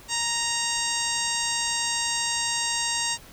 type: harmonic tone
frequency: 932.3 Hz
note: A#5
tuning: in tune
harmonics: 1 / 2 / 3 / 4 / 5 / 6 / 7 / 8 / 9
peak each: -33 / -33 / -33 / -33 / -33 / -33 / -33 / -33 / -33 dBFS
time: 0.08-3.18 s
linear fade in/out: 50 ms
effects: pink hiss -48 dBFS RMS until 3.32 s